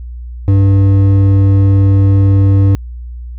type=tone with hard clipping; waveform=sine; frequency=98.1 Hz; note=G2; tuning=2 cents sharp; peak=-7 dBFS; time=0.48-2.75 s; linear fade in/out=0 ms; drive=8 dB; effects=added 60 Hz sine -23 dBFS peak until 3.38 s